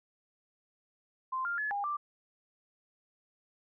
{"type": "tone with pitch steps", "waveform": "sine", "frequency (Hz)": [1041, 1399, 1710, 810, 1178], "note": ["C6", "F6", "A6", "G#5", "D6"], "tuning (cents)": [-9, 3, -50, -43, 5], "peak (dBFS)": -31, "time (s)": [1.32, 1.97], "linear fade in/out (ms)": 10, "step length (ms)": 130, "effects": []}